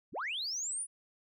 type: linear sweep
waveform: sine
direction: up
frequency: 58.1 to 9956 Hz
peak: -33 dBFS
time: 0.12-0.87 s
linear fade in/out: 50 ms
effects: tanh soft clip ceiling -30 dBFS